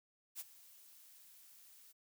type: noise with ADSR envelope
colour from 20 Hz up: blue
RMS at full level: -43 dBFS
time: 0.35-1.93 s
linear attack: 48 ms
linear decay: 32 ms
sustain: -18 dB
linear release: 23 ms
effects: none